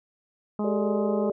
harmonic tone, 209.1 Hz, G#3, 12 cents sharp, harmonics 1 / 2 / 3 / 4 / 5 / 6, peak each -26 / -32 / -36 / -38 / -40 / -42 dBFS, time 0.59-1.3 s, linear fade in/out 2 ms
sine chord, G suspended second, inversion none, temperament equal, 392 / 440 / 587.3 Hz, G4 / A4 / D5, 0 / 0 / 0 cents, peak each -30 dBFS, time 0.64-1.32 s, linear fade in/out 5 ms
effects none

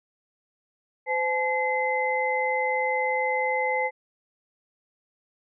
sine tone cluster, 513 / 857 / 2055 Hz, C5 / A5 / C7, -34 / -46 / -32 cents, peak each -27 dBFS, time 1.06-3.91 s, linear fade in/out 50 ms, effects none

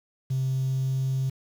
triangle tone with pitch glide, 131.7 to 132.54 Hz, C3 to C3, +12 to +23 cents, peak -20 dBFS, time 0.3-1.3 s, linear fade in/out 10 ms, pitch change +11 cents, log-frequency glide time 0.47-0.99 s, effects tanh soft clip ceiling -20 dBFS + 8-bit

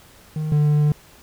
triangle tone pair in turn, 154.4 / 148.91 Hz, D#3 / D3, -13 / +24 cents, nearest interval minor second, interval 63 cents, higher first, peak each -20 / -12 dBFS, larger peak second, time 0.36-0.52 / 0.52-0.92 s, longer second, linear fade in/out 2 ms, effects pink hiss -49 dBFS RMS until 1.22 s

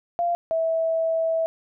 sine tone pair in turn, 692 / 652.4 Hz, F5 / E5, -16 / -18 cents, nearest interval minor second, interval 102 cents, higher first, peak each -20 dBFS, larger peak neither, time 0.19-0.35 / 0.51-1.46 s, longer second, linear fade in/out 0 ms, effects none

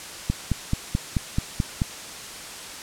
click train, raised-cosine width 5 ms, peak -9 dBFS, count 8, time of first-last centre 0.3-1.818 s, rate 4.61 Hz, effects white hiss -37 dBFS RMS until 2.82 s + low-pass 9000 Hz 12 dB/octave

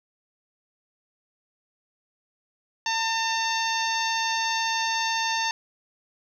harmonic tone, 902 Hz, A5, 43 cents sharp, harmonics 1 / 2 / 3 / 4 / 5 / 6 / 7, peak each -27 / -30 / -32 / -33 / -34 / -35 / -35 dBFS, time 2.86-5.51 s, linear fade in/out 2 ms, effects 9-bit

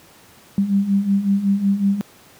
sine beating tone pair, 194.7 / 200.1 Hz, G3 / G3, -12 / +36 cents, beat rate 5.4 Hz, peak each -21 / -16 dBFS, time 0.58-2.01 s, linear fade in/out 0 ms, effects pink hiss -48 dBFS RMS until 2.39 s + high-pass 100 Hz 12 dB/octave

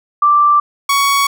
sine / sawtooth tone pair in turn, 1174.7 / 1118.7 Hz, D6 / C#6, 0 / +15 cents, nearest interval minor second, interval 85 cents, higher first, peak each -7 dBFS, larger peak neither, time 0.22-0.6 / 0.89-1.27 s, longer neither, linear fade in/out 5 ms, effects none

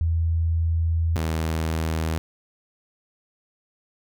sine / sawtooth tone pair in turn, 82.41 / 80.3 Hz, E2 / E2, 0 / -45 cents, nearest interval unison, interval 45 cents, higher first, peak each -19 dBFS, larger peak neither, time 0.01-1.16 / 1.16-2.18 s, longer first, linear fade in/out 0 ms, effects none

